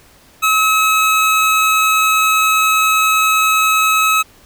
25% pulse tone, 1285 Hz, E6, 45 cents flat, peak -7 dBFS, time 0.42-4.23 s, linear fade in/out 20 ms, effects pink hiss -47 dBFS RMS until 4.45 s

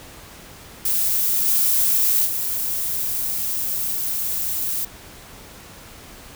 violet noise with level steps, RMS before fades -20 / -18 / -24 dBFS, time 0.85-4.85 s, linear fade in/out 5 ms, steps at 1.46 / 2.25 s, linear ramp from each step 20 ms, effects pink hiss -42 dBFS RMS until 6.35 s

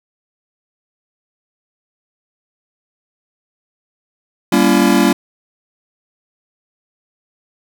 square chord, G diminished seventh, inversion none, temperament just, 196 / 235.2 / 282.2 / 338.7 Hz, G3 / Bb3 / Db4 / Fb4, 0 / +16 / +31 / +47 cents, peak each -16 dBFS, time 4.52-5.13 s, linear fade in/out 5 ms, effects none

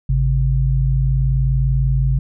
sine tone pair together, 52.98 / 133.5 Hz, G#1 / C3, +35 / +35 cents, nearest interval octave + major third, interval 1600 cents, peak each -16 dBFS, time 0.09-2.19 s, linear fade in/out 5 ms, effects none

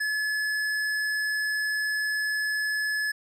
triangle tone with tanh clipping, 1713 Hz, A6, 47 cents flat, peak -27 dBFS, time 0-3.12 s, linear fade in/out 10 ms, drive 18 dB, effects none

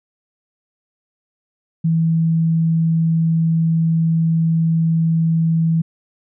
sine tone, 163.4 Hz, E3, 15 cents flat, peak -13 dBFS, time 1.84-5.82 s, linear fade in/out 10 ms, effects none

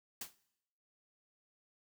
white noise with exponential decay, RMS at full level -38 dBFS, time 0.21-0.35 s, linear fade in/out 5 ms, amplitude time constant 29 ms, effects noise-tail reverb RT60 0.8 s tail -20 dB re dry

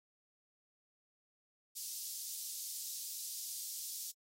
pink high-pass noise, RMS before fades -44 dBFS, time 1.75-4.12 s, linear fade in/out 20 ms, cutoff 4800 Hz, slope 24 dB/octave, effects AAC 48 kbps

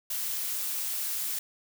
blue noise, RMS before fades -32 dBFS, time 0.1-1.39 s, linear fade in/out 5 ms, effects none

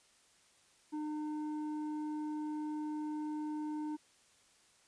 square tone with low-pass filter, 303.6 Hz, D#4, 42 cents flat, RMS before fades -39 dBFS, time 0.92-3.97 s, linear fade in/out 20 ms, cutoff 670 Hz, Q 3.8, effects white hiss -67 dBFS RMS until 4.87 s + resampled to 22050 Hz

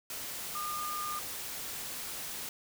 sine tone in noise, 1212 Hz, D#6, 46 cents flat, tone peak -35 dBFS, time 0.55-1.19 s, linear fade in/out 2 ms, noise white, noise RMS -40 dBFS, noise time 0.1-2.49 s, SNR +2 dB, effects none

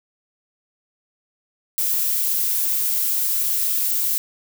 violet noise, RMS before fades -21 dBFS, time 1.78-4.18 s, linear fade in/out 0 ms, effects none

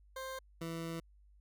20% pulse tone pair in turn, 526 / 165.28 Hz, C5 / E3, +9 / +5 cents, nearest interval octave + minor sixth, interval 2004 cents, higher first, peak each -36 / -34 dBFS, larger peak second, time 0.16-0.39 / 0.61-1 s, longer second, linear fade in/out 5 ms, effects added 50 Hz sine -60 dBFS peak until 1.4 s

